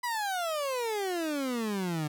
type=exponential sweep; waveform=30% pulse; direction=down; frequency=998 to 146.8 Hz; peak=-27 dBFS; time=0.03-2.08 s; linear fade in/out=10 ms; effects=none